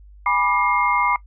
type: tone cluster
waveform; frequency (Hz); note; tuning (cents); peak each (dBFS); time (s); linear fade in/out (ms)
sine; 822 / 979 / 1186 / 2127; G#5 / B5 / D6 / C7; -18 / -15 / +17 / +28; -27 / -20 / -21 / -22; 0.26-1.16; 2
effects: noise-tail reverb RT60 0.1 s tail -20 dB re dry + added 50 Hz sine -42 dBFS peak until 1.26 s